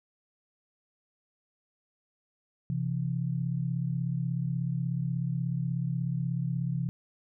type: tone pair together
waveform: sine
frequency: 130.81 / 167.3 Hz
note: C3 / E3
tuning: 0 / +26 cents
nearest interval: major third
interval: 426 cents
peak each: -30 / -31 dBFS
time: 2.7-6.89 s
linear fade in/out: 0 ms
effects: none